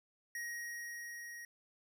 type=tone with level ramp; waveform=square; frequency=1887 Hz; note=A#6; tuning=21 cents sharp; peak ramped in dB=-40 to -47 dBFS; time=0.35-1.45 s; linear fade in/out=2 ms; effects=none